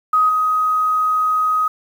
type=tone with level steps; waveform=sine; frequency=1257 Hz; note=D#6; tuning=17 cents sharp; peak=-11 / -14 dBFS; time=0.13-1.68 s; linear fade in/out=5 ms; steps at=0.29 s; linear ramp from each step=2 ms; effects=7-bit